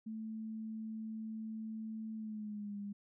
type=tone with pitch glide; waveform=sine; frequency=220 to 202.9 Hz; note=A3 to G#3; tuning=0 to -40 cents; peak=-40 dBFS; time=0.06-2.93 s; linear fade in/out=10 ms; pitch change=-140 cents; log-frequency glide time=2.15-2.77 s; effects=none